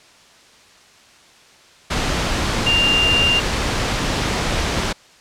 sine tone in noise, 2794 Hz, F7, in tune, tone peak -14 dBFS, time 2.66-3.4 s, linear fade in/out 10 ms, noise pink, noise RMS -20 dBFS, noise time 1.9-4.93 s, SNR +3 dB, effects white hiss -48 dBFS RMS until 5.2 s + low-pass 6000 Hz 12 dB/octave

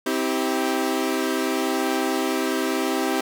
sawtooth chord, C major, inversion none, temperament equal with one note detuned, 261.6 / 322.5 / 392 Hz, C4 / E4 / G4, 0 / -38 / 0 cents, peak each -22 dBFS, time 0.06-3.21 s, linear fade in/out 5 ms, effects none

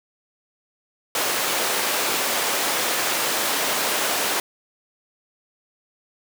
pink high-pass noise, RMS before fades -23 dBFS, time 1.15-4.4 s, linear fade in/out 2 ms, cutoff 470 Hz, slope 12 dB/octave, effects none

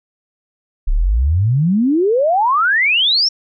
sine exponential sweep, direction up, 30.64 to 5620 Hz, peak -11 dBFS, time 0.87-3.29 s, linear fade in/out 10 ms, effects none

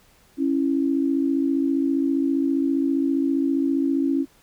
sine tone pair together, 275 / 330 Hz, C#4 / E4, -14 / +2 cents, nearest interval minor third, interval 316 cents, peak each -20 / -24 dBFS, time 0.37-4.26 s, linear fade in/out 50 ms, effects pink hiss -57 dBFS RMS until 4.42 s

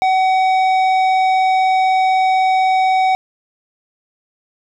sine tone with tanh clipping, 754 Hz, F#5, 32 cents sharp, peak -13 dBFS, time 0.02-3.15 s, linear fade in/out 0 ms, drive 11 dB, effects none

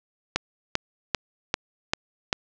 click train, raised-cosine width 0.2 ms, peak -4 dBFS, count 6, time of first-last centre 0.36-2.329 s, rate 2.54 Hz, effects low-pass 7000 Hz 12 dB/octave

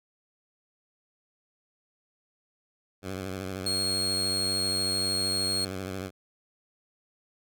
10% pulse tone with vibrato, 94.7 Hz, F#2, 41 cents sharp, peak -25 dBFS, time 3.02-6.11 s, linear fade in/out 50 ms, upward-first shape sine, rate 13 Hz, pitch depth 66 cents each way
35% pulse tone, 4291 Hz, C8, 43 cents sharp, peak -25 dBFS, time 3.66-5.65 s, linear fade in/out 5 ms
effects none

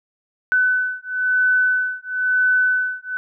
sine beating tone pair, 1504 / 1505 Hz, F#6 / F#6, +28 / +29 cents, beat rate 1 Hz, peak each -19 dBFS, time 0.52-3.17 s, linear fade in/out 0 ms, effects none

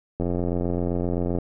click train, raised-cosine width 2 ms, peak -13 dBFS, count 105, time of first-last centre 0.2-1.386 s, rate 87.7 Hz, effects none

